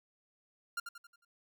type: tone with echo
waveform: 45% pulse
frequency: 1396.9 Hz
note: F6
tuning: in tune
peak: -34 dBFS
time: 0.77-0.8 s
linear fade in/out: 5 ms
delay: 90 ms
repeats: 5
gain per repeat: -7 dB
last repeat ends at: 1.25 s
effects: none